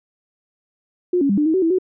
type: tone with pitch steps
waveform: sine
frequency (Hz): 357.9 / 279.1 / 199.1 / 298 / 318.1 / 376.8 / 328.2 / 370.6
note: F4 / C#4 / G3 / D4 / D#4 / F#4 / E4 / F#4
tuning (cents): +42 / +12 / +27 / +25 / +38 / +32 / -8 / +3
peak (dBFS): -14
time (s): 1.13-1.786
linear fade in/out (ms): 5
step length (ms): 82
effects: none